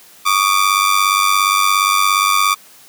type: ring-modulated tone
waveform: sawtooth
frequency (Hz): 1174.7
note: D6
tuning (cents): 0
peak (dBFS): -5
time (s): 0.25-2.55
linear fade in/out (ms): 20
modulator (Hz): 48.6
effects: white hiss -44 dBFS RMS until 2.88 s + high-pass 100 Hz 12 dB/octave